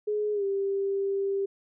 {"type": "tone with pitch glide", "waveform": "sine", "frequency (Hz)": [420, 394.1], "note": ["G#4", "G4"], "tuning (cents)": [19, 9], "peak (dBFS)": -25, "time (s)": [0.07, 1.46], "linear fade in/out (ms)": 10, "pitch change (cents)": -110, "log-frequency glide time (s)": [0.33, 0.44], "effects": []}